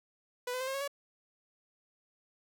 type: tone with pitch steps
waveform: sawtooth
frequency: 493.9 / 507.5 / 521.5 / 535.8 / 550.6 / 565.7 Hz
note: B4 / B4 / C5 / C5 / C#5 / C#5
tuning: 0 / +47 / -6 / +41 / -12 / +35 cents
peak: -30 dBFS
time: 0.47-0.878 s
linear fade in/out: 5 ms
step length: 68 ms
effects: none